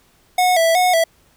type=tone with vibrato; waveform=square; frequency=693 Hz; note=F5; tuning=14 cents flat; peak=-13 dBFS; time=0.38-1.04 s; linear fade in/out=5 ms; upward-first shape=square; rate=2.7 Hz; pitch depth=88 cents each way; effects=pink hiss -56 dBFS RMS until 1.36 s